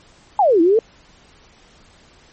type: exponential two-way sweep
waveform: sine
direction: down then up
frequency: 880 to 319.5 to 467.7 Hz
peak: -10 dBFS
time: 0.39-0.79 s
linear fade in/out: 2 ms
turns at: 0.61 s
effects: pink hiss -50 dBFS RMS until 2.32 s + MP3 32 kbps